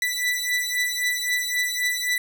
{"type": "beating tone pair", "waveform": "sawtooth", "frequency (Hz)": [1975.5, 1979.3], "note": ["B6", "B6"], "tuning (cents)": [0, 3], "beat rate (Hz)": 3.8, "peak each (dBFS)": -22, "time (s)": [0.02, 2.18], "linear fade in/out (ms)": 2, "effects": []}